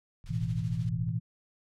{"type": "low-pass noise", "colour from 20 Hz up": "pink", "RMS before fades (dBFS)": -44, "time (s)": [0.24, 1.09], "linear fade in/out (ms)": 0, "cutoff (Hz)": 130, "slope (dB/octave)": 48}
{"type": "noise with tremolo", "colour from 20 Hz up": "blue", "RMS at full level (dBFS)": -44, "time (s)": [0.26, 0.89], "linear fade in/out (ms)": 0, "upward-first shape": "sine", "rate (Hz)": 13, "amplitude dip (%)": 55}
{"type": "chord", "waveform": "sine", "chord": "A suspended second", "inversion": "none", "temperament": "just", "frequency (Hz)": [110, 123.75, 165], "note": ["A2", "B2", "E3"], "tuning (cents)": [0, 4, 2], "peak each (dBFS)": -33, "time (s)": [0.29, 1.2], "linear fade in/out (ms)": 20}
{"effects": ["low-pass 4000 Hz 12 dB/octave"]}